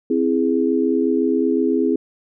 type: chord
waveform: sine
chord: C augmented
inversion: none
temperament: equal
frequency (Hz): 261.6 / 329.6 / 415.3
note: C4 / E4 / G#4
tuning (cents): 0 / 0 / 0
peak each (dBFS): -19 / -20 / -20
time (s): 0.1-1.96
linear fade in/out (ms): 5
effects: none